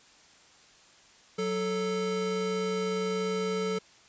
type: tone pair together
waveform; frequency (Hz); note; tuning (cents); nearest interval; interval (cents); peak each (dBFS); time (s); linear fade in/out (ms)
square; 185.4 / 439.3; F#3 / A4; +4 / -3; octave + minor third; 1493; -34 / -30; 1.38-3.79; 10
effects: white hiss -57 dBFS RMS until 4.08 s + resampled to 16000 Hz